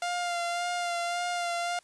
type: tone with vibrato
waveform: sawtooth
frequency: 698.5 Hz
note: F5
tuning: in tune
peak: -25 dBFS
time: 0.02-1.79 s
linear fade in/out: 2 ms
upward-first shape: sine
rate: 1.8 Hz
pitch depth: 23 cents each way
effects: white hiss -62 dBFS RMS until 1.83 s + resampled to 22050 Hz

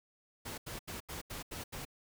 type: noise bursts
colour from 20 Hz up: pink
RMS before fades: -43 dBFS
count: 7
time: 0.45-1.852 s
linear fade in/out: 10 ms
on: 130 ms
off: 82 ms
effects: none

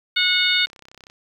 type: harmonic tone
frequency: 730 Hz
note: F#5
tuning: 24 cents flat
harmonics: 2 / 3 / 4 / 5 / 6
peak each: -24 / -22 / -24 / -20 / -26 dBFS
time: 0.16-0.66 s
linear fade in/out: 10 ms
type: click train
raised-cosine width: 0.2 ms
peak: -27 dBFS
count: 15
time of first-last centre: 0.67-1.099 s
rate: 32.6 Hz
effects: 8-bit

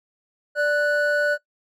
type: tone pair together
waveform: triangle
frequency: 587.3 / 1480 Hz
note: D5 / F#6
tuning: 0 / 0 cents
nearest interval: octave + major third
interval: 1600 cents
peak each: -19 dBFS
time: 0.55-1.38 s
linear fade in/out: 50 ms
effects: noise-tail reverb RT60 0.1 s tail -19 dB re dry

